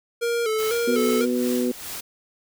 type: tone with vibrato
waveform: square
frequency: 452.6 Hz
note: A4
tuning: 49 cents sharp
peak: -22 dBFS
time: 0.21-1.26 s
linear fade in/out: 20 ms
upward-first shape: square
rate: 2 Hz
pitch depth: 65 cents each way
type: noise with tremolo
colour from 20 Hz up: white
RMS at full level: -33 dBFS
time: 0.58-2.01 s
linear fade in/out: 10 ms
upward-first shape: sine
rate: 2.4 Hz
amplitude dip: 60%
type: harmonic tone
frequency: 123.5 Hz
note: B2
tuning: in tune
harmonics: 2 / 3 / 4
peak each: -22 / -26 / -28 dBFS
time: 0.87-1.72 s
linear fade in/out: 10 ms
effects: none